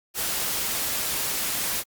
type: noise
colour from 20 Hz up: white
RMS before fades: -27 dBFS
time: 0.14-1.84 s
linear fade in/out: 50 ms
effects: Opus 48 kbps